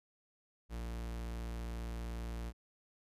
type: tone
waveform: 45% pulse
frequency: 57.6 Hz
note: A#1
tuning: 20 cents flat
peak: -39 dBFS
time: 0.69-2.53 s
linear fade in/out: 50 ms
effects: resampled to 32000 Hz